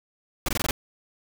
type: noise bursts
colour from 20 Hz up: pink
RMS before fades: -25 dBFS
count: 6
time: 0.46-0.71 s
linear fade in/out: 2 ms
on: 25 ms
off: 20 ms
effects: none